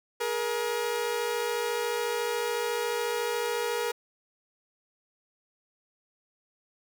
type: tone pair together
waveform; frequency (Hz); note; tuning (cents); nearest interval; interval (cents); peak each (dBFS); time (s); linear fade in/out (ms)
sawtooth; 420.8 / 474.8; G#4 / A#4; +23 / +32; major second; 209; -29 / -25; 0.2-3.92; 10
effects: none